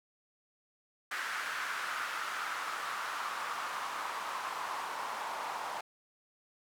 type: noise with band-pass filter sweep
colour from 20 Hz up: white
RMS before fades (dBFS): -38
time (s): 1.11-5.81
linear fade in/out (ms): 5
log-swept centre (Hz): 1500 to 900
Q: 3
effects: none